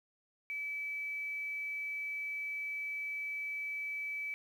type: tone with quantisation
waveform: sine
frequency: 2300 Hz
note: D7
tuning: 37 cents flat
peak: -36 dBFS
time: 0.5-4.34 s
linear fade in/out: 0 ms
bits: 10
effects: none